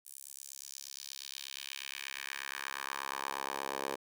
10% pulse tone with high-pass filter sweep, 68.4 Hz, C#2, 23 cents flat, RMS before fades -42 dBFS, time 0.05-3.96 s, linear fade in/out 10 ms, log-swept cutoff 9800 to 550 Hz, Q 1.7, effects none

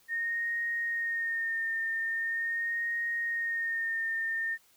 sine tone with vibrato, 1840 Hz, A#6, 23 cents flat, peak -29 dBFS, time 0.08-4.58 s, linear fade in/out 50 ms, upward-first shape sine, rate 0.42 Hz, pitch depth 24 cents each way, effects white hiss -64 dBFS RMS until 4.76 s

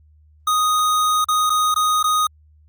square tone with dropouts, 1244.5 Hz, D#6, in tune, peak -16 dBFS, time 0.47-2.27 s, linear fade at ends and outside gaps 5 ms, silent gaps 1.245-1.285 / 1.497-1.501 / 1.743-1.76 / 2.029-2.04 s, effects added 76 Hz sine -49 dBFS peak until 2.68 s + Opus 48 kbps

